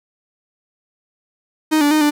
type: tone with pitch steps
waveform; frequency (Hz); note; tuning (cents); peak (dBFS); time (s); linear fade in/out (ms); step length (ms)
45% pulse; 311.2 / 290.7 / 307.8 / 295; D#4 / D4 / D#4 / D4; 0 / -18 / -19 / +8; -12; 1.71-2.11; 20; 100
effects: none